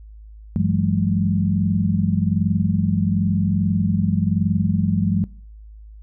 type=tone cluster; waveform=sine; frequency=97.4 / 168 / 189.5 / 210.5 Hz; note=G2 / E3 / F#3 / G#3; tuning=-11 / +33 / +42 / +24 cents; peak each=-22 dBFS; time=0.56-5.24 s; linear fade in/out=0 ms; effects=noise-tail reverb RT60 0.5 s tail -22 dB re dry + added 53 Hz sine -38 dBFS peak until 6.02 s

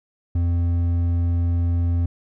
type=tone with hard clipping; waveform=triangle; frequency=86 Hz; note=F2; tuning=26 cents flat; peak=-19 dBFS; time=0.35-2.06 s; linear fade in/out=5 ms; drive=9 dB; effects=none

